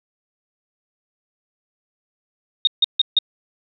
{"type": "tone bursts", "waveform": "sine", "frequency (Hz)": 3707, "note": "A#7", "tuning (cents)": -10, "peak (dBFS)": -11, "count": 4, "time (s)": [2.65, 3.188], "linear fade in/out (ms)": 2, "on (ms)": 22, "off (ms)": 150, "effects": []}